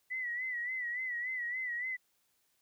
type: tone with vibrato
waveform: sine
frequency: 1973 Hz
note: B6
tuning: 2 cents flat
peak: -34 dBFS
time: 0.1-1.97 s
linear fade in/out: 20 ms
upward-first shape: sine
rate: 3.5 Hz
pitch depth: 76 cents each way
effects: white hiss -75 dBFS RMS until 2.61 s